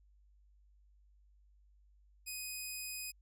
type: tone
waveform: 10% pulse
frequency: 2500 Hz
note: D#7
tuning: 8 cents sharp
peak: -32 dBFS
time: 2.26-3.12 s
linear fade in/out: 20 ms
effects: added 50 Hz sine -63 dBFS peak until 3.21 s